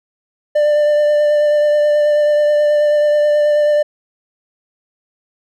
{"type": "tone with vibrato", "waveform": "triangle", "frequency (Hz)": 594, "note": "D5", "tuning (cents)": 20, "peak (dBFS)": -8, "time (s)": [0.55, 3.83], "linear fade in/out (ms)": 10, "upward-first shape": "triangle", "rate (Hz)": 9.3, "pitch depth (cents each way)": 17, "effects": []}